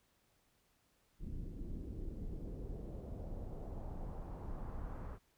brown noise with low-pass filter sweep, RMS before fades -44 dBFS, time 1.19-5.19 s, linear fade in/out 50 ms, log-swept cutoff 260 to 1300 Hz, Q 1.7, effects pink hiss -75 dBFS RMS until 5.37 s

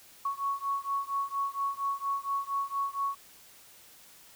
sine beating tone pair, 1108.7 / 1113 Hz, C#6 / C#6, 0 / +7 cents, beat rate 4.3 Hz, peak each -32 / -33 dBFS, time 0.25-3.15 s, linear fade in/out 5 ms, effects white hiss -55 dBFS RMS until 4.35 s

